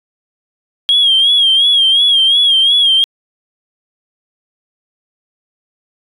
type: tone with vibrato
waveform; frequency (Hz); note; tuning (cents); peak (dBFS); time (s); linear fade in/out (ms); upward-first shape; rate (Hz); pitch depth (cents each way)
sine; 3258; G#7; -34; -6; 0.89-3.04; 0; sine; 2.8; 73
effects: tanh soft clip ceiling -3 dBFS